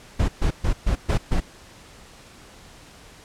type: noise bursts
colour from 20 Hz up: brown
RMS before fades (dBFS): -19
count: 6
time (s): 0.19-1.404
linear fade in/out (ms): 10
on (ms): 94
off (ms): 130
effects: pink hiss -47 dBFS RMS until 3.24 s + low-pass 9000 Hz 12 dB/octave